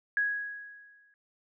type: tone with exponential decay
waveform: sine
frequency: 1661.2 Hz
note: G#6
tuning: in tune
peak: -23 dBFS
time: 0.17-1.14 s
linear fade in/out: 1 ms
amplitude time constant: 210 ms
effects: none